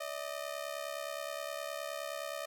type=ring-modulated tone; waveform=sawtooth; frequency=611 Hz; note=D#5; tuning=32 cents flat; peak=-31 dBFS; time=0-2.46 s; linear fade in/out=10 ms; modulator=34.8 Hz; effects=none